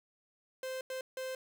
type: tone bursts at uneven times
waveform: 45% pulse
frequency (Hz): 520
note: C5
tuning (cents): -11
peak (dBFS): -37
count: 3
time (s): 0.63-0.81 / 0.9-1.01 / 1.17-1.35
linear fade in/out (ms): 2
effects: none